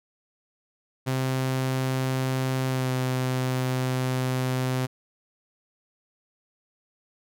sawtooth tone with pitch glide, 130.81 to 128.64 Hz, C3 to C3, 0 to -29 cents, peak -20 dBFS, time 1.06-4.87 s, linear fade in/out 20 ms, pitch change -29 cents, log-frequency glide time 2.68-2.9 s, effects none

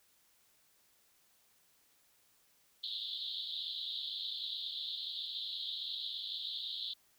pink band-pass noise, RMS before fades -41 dBFS, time 2.83-6.94 s, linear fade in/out 10 ms, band 3300 to 4200 Hz, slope 96 dB/octave, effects white hiss -70 dBFS RMS until 7.18 s

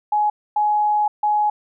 sine tone bursts at uneven times, 840 Hz, G#5, 19 cents sharp, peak -15 dBFS, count 3, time 0.12-0.3 / 0.56-1.08 / 1.23-1.5 s, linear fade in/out 5 ms, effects none

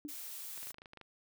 sine tone with exponential decay, 294.8 Hz, D4, 7 cents sharp, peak -36 dBFS, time 0.05-0.15 s, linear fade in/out 0 ms, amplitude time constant 21 ms
blue noise, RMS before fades -45 dBFS, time 0.08-0.72 s, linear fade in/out 10 ms
clicks, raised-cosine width 0.3 ms, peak -35 dBFS, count 11, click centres 0.577 / 0.63 / 0.671 / 0.706 / 0.744 / 0.784 / 0.819 / 0.858 / 0.934 / 0.973 / 1.013 s
effects none

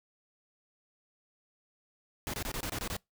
pink noise bursts, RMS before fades -36 dBFS, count 8, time 2.27-2.966 s, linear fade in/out 0 ms, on 66 ms, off 24 ms, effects noise-tail reverb RT60 0.2 s tail -26 dB re dry

